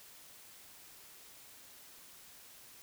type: silence
effects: white hiss -56 dBFS RMS until 2.82 s